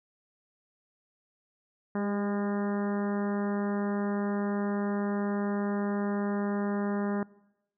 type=harmonic tone with a mistuned harmonic; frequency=203.5 Hz; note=G#3; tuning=35 cents flat; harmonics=1 / 2 / 3 / 4 / 5 / 6 / 7 / 8 / 9; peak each=-29 / -35 / -39 / -41 / -43 / -45 / -46 / -47 / -48 dBFS; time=1.95-7.23 s; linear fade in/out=2 ms; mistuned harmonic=2; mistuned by=-21 cents; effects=noise-tail reverb RT60 0.9 s tail -22 dB re dry